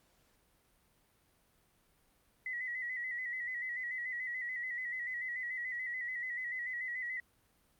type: tone with vibrato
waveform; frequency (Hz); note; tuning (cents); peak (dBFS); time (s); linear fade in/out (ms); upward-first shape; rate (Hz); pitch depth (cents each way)
sine; 1970; B6; -5; -36; 2.46-7.2; 2; square; 6.9; 47
effects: pink hiss -71 dBFS RMS until 7.79 s + Opus 48 kbps